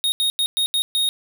square tone bursts at uneven times, 3729 Hz, A#7, in tune, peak -18 dBFS, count 6, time 0.04-0.12 / 0.2-0.3 / 0.39-0.46 / 0.57-0.66 / 0.74-0.82 / 0.95-1.09 s, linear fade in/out 0 ms, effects none

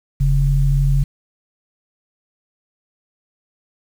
sine tone pair together, 41.89 / 138.59 Hz, E1 / C#3, +29 / 0 cents, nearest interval octave + major sixth, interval 2071 cents, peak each -15 dBFS, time 0.2-1.04 s, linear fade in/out 10 ms, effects 7-bit

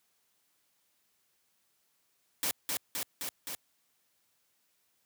white noise with echo, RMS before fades -31 dBFS, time 2.43-2.51 s, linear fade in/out 0 ms, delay 260 ms, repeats 4, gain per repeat -2 dB, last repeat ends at 3.55 s, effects white hiss -74 dBFS RMS until 5.05 s + high-pass 80 Hz 12 dB/octave

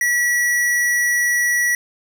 square tone, 1937 Hz, B6, 34 cents flat, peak -16 dBFS, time 0.01-1.75 s, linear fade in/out 2 ms, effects none

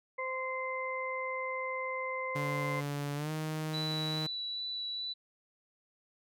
harmonic tone, 519 Hz, C5, 14 cents flat, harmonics 1 / 2 / 4, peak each -38 / -38 / -38 dBFS, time 0.18-2.81 s, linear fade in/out 10 ms
sawtooth tone with pitch glide, 143.8 to 155.91 Hz, D3 to D#3, -36 to +4 cents, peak -30 dBFS, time 2.35-4.27 s, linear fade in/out 10 ms, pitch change +140 cents, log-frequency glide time 3.15-3.31 s
sine tone with vibrato, 3951 Hz, B7, in tune, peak -35 dBFS, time 3.73-5.14 s, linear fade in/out 20 ms, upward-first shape sine, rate 2.4 Hz, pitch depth 9 cents each way
effects none

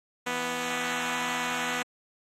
5% pulse tone pair together, 164.7 / 246.8 Hz, E3 / B3, -1 / -1 cents, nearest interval perfect fifth, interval 700 cents, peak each -27 / -18 dBFS, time 0.26-1.83 s, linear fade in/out 10 ms, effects low-pass 10000 Hz 12 dB/octave + AAC 48 kbps

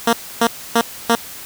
10% pulse tone bursts, 232 Hz, A#3, 8 cents flat, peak -3 dBFS, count 4, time 0.07-1.154 s, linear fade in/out 5 ms, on 61 ms, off 280 ms, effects white hiss -34 dBFS RMS until 1.45 s

